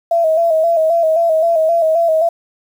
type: tone with vibrato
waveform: sine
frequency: 655 Hz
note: E5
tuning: 11 cents flat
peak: -10 dBFS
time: 0.11-2.29 s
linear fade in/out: 5 ms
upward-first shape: square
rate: 3.8 Hz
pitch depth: 52 cents each way
effects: 7-bit

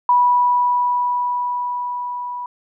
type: tone with level ramp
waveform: sine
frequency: 980 Hz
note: B5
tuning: 14 cents flat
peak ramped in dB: -10 to -25 dBFS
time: 0.09-2.46 s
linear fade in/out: 2 ms
effects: none

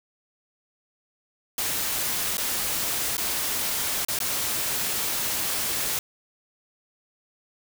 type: noise with dropouts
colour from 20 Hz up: white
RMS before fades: -27 dBFS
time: 1.58-5.99 s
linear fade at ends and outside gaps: 2 ms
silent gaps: 2.371-2.38 / 3.169-3.179 / 4.049-4.084 / 4.189-4.202 s
effects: none

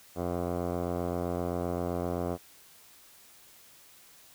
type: tone with low-pass filter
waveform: 10% pulse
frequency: 87.7 Hz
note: F2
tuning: 8 cents sharp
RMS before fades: -32 dBFS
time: 0.15-2.38 s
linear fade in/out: 50 ms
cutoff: 820 Hz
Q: 3.6
effects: white hiss -56 dBFS RMS until 4.34 s

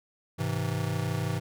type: chord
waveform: square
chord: Ab augmented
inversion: none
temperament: just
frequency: 103.83 / 129.78 / 162.23 Hz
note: Ab2 / C3 / E3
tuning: 0 / -14 / -27 cents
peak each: -33 dBFS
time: 0.38-1.4 s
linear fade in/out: 20 ms
effects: none

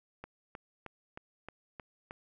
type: click train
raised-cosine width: 0.5 ms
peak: -28 dBFS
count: 7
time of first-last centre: 0.24-2.109 s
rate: 3.21 Hz
effects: none

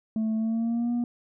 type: tone with pitch glide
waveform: sine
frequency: 220 to 239.9 Hz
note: A3 to A#3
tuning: 0 to +50 cents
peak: -21 dBFS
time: 0.16-1.04 s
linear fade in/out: 2 ms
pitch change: +150 cents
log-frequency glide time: 0.36-0.92 s
effects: tanh soft clip ceiling -23 dBFS

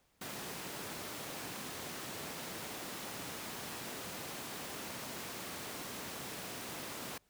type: high-pass noise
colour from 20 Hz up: pink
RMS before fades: -44 dBFS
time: 0.21-7.18 s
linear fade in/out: 5 ms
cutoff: 160 Hz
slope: 12 dB/octave
effects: pink hiss -73 dBFS RMS until 7.29 s

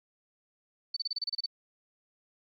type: tone bursts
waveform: sine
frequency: 4521 Hz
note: C#8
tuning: 33 cents sharp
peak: -29 dBFS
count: 10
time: 0.94-1.461 s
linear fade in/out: 5 ms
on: 26 ms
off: 29 ms
effects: MP3 48 kbps

